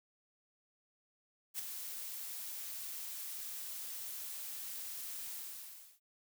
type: noise with ADSR envelope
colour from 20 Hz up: blue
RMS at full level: -37 dBFS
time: 1.54-6 s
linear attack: 54 ms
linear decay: 4 ms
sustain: -7 dB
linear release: 670 ms
effects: none